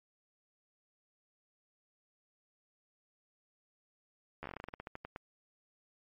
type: slowing click train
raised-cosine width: 0.5 ms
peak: -27 dBFS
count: 17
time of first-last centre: 4.43-5.161 s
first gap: 12 ms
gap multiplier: 1.16
effects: MP3 32 kbps